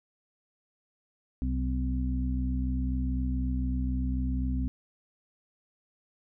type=harmonic tone with a mistuned harmonic; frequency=64 Hz; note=C2; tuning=38 cents flat; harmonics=1 / 2 / 3 / 4; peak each=-28 / -37 / -39 / -33 dBFS; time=1.42-4.68 s; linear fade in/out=0 ms; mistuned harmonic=3; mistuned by=-30 cents; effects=none